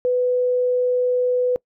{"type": "tone", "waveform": "sine", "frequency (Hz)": 497.7, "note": "B4", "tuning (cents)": 13, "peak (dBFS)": -16, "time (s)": [0.05, 1.56], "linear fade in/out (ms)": 0, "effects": ["noise-tail reverb RT60 0.1 s tail -24 dB re dry"]}